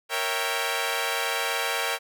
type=chord; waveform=10% pulse; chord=A# diminished seventh; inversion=none; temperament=equal; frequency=466.2 / 554.4 / 659.3 / 784 Hz; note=A#4 / C#5 / E5 / G5; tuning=0 / 0 / 0 / 0 cents; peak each=-22 / -23 / -24 / -22 dBFS; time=0.09-1.99 s; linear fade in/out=50 ms; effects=none